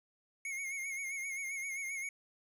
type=tone with vibrato; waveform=square; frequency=2181 Hz; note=C#7; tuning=29 cents flat; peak=-38 dBFS; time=0.45-2.09 s; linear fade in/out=2 ms; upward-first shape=sine; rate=7.6 Hz; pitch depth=57 cents each way; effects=resampled to 32000 Hz + 11-bit